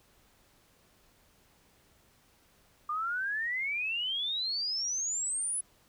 sine exponential sweep, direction up, 1190 to 10310 Hz, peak -30 dBFS, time 2.89-5.61 s, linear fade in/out 5 ms, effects pink hiss -65 dBFS RMS until 5.88 s

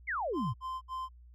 sine exponential sweep, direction down, 2287 to 100.9 Hz, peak -31 dBFS, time 0.07-0.54 s, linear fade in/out 20 ms
triangle tone bursts, 1038 Hz, C6, 14 cents flat, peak -33 dBFS, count 3, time 0.33-1.09 s, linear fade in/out 50 ms, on 210 ms, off 65 ms
effects added 60 Hz sine -52 dBFS peak until 1.34 s

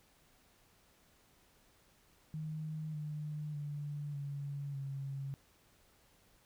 sine tone with pitch steps, 155.56 / 150.78 / 146.15 / 141.66 / 137.31 Hz, D#3 / D3 / D3 / C#3 / C#3, 0 / +46 / -8 / +38 / -16 cents, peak -38 dBFS, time 2.34-5.34 s, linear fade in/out 0 ms, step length 600 ms, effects pink hiss -68 dBFS RMS until 6.45 s

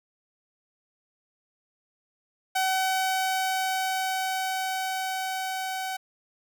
sawtooth tone with level ramp, 757 Hz, F#5, 39 cents sharp, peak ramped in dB -19 to -26 dBFS, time 2.55-5.97 s, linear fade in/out 10 ms, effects none

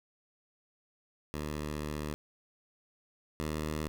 10% pulse tone pair in turn, 75.1 / 76.99 Hz, D2 / D#2, +39 / -18 cents, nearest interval unison, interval 43 cents, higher second, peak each -27 / -25 dBFS, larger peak second, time 1.34-2.14 / 3.4-3.88 s, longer first, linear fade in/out 0 ms, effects none

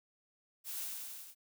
blue noise with echo, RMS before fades -42 dBFS, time 0.64-0.89 s, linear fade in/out 50 ms, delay 92 ms, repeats 5, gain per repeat -2 dB, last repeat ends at 1.35 s, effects none

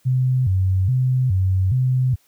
sine tone with vibrato, 110 Hz, A2, in tune, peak -15 dBFS, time 0.05-2.16 s, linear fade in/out 20 ms, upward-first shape square, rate 1.2 Hz, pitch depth 270 cents each way, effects white hiss -60 dBFS RMS until 2.27 s

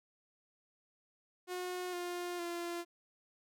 sawtooth tone with pitch steps, 361.9 / 353 / 344.4 Hz, F#4 / F4 / F4, -38 / +19 / -24 cents, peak -34 dBFS, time 1.47-2.85 s, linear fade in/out 50 ms, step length 460 ms, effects none

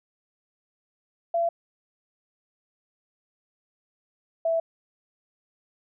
sine tone pair in turn, 678 / 659.1 Hz, E5 / E5, +49 / 0 cents, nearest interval unison, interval 49 cents, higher first, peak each -21 dBFS, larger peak neither, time 1.34-1.49 / 4.45-4.6 s, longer neither, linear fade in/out 5 ms, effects none

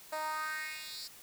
10% pulse tone with high-pass filter sweep, 310 Hz, D#4, 6 cents flat, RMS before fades -39 dBFS, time 0.12-1.08 s, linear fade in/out 10 ms, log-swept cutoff 660 to 5100 Hz, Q 3.3, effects white hiss -54 dBFS RMS until 1.22 s

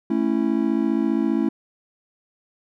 triangle chord, A major, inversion none, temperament just, 220 / 275 / 330 Hz, A3 / C#4 / E4, 0 / -14 / +2 cents, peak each -21 dBFS, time 0.1-1.49 s, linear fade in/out 5 ms, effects none

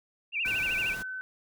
sine tone with vibrato, 2548 Hz, D#7, 41 cents sharp, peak -27 dBFS, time 0.32-0.96 s, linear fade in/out 50 ms, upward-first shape sine, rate 13 Hz, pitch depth 170 cents each way
pink noise, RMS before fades -42 dBFS, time 0.45-1.03 s, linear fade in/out 10 ms
sine tone, 1519 Hz, F#6, 45 cents sharp, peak -34 dBFS, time 0.45-1.21 s, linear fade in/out 0 ms
effects none

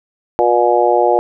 harmonic tone, 120 Hz, B2, 49 cents flat, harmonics 3 / 4 / 5 / 6 / 7, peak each -16 / -16 / -16 / -16 / -16 dBFS, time 0.39-1.19 s, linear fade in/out 0 ms, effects none

